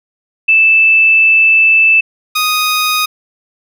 sine / 15% pulse tone pair in turn, 2637 / 1244.5 Hz, E7 / D#6, 0 / 0 cents, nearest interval octave + minor second, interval 1300 cents, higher first, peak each -5 dBFS, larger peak neither, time 0.48-2.01 / 2.35-3.06 s, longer first, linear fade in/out 10 ms, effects none

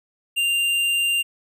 sine tone with tanh clipping, 2788 Hz, F7, 4 cents flat, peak -20 dBFS, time 0.36-1.23 s, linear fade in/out 20 ms, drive 13 dB, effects none

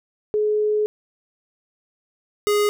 sine / square tone pair in turn, 423.6 / 414.6 Hz, G#4 / G#4, +34 / -3 cents, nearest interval unison, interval 37 cents, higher first, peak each -17 dBFS, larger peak neither, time 0.34-0.86 / 2.47-2.69 s, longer first, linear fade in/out 0 ms, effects none

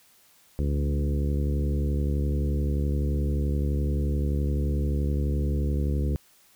harmonic tone with a mistuned harmonic, 71.6 Hz, D2, 43 cents flat, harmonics 1 / 2 / 3 / 4 / 5 / 6 / 7, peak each -24 / -30 / -34 / -36 / -38 / -40 / -41 dBFS, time 0.59-6.16 s, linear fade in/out 0 ms, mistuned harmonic 2, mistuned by +16 cents, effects white hiss -59 dBFS RMS until 6.55 s

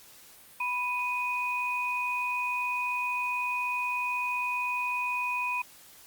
sine tone pair together, 986.8 / 2489 Hz, B5 / D#7, -2 / 0 cents, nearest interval octave + major third, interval 1602 cents, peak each -31 / -30 dBFS, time 0.6-5.62 s, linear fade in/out 5 ms, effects white hiss -53 dBFS RMS until 6.06 s + Opus 48 kbps

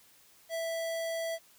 square tone, 659.3 Hz, E5, in tune, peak -33 dBFS, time 0.49-1.39 s, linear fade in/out 50 ms, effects white hiss -61 dBFS RMS until 1.58 s

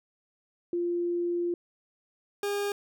sine / 40% pulse tone pair in turn, 347.5 / 406.1 Hz, F4 / G#4, -9 / -39 cents, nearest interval minor third, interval 270 cents, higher second, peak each -26 / -27 dBFS, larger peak first, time 0.73-1.54 / 2.43-2.72 s, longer first, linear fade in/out 2 ms, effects none

